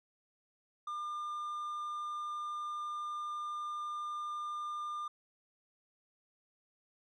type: tone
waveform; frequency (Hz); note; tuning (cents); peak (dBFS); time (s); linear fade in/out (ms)
triangle; 1202; D6; +40; -35; 0.87-5.08; 5
effects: resampled to 24000 Hz